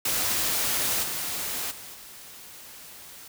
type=noise with level steps; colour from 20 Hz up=white; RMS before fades=-26 / -31 / -42 / -45 dBFS; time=0.05-3.28 s; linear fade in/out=5 ms; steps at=1.02 / 1.7 / 1.93 s; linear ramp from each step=20 ms; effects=none